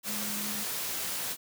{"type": "tone in noise", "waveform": "sine", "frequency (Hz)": 208.5, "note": "G#3", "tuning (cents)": 7, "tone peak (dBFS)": -39, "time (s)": [0.05, 0.65], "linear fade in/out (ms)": 50, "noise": "white", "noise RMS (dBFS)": -34, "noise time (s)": [0.03, 1.37], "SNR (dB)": -8, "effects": ["high-pass 100 Hz 12 dB/octave"]}